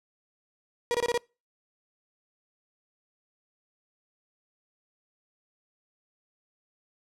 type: tone bursts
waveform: 35% pulse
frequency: 478.3 Hz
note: A#4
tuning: 44 cents sharp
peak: -22 dBFS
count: 5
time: 0.91-1.176 s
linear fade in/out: 0 ms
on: 34 ms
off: 24 ms
effects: noise-tail reverb RT60 0.3 s tail -26 dB re dry + low-pass 9000 Hz 12 dB/octave